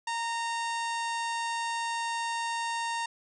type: harmonic tone with a mistuned harmonic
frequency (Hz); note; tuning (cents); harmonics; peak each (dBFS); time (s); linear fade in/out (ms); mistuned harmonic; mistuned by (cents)
921; A#5; -21; 1 / 2 / 3 / 4 / 5 / 6 / 7 / 8 / 9 / 10; -31 / -37 / -41 / -43 / -45 / -47 / -48 / -49 / -50 / -51; 0.07-3.06; 5; 1; +15
effects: none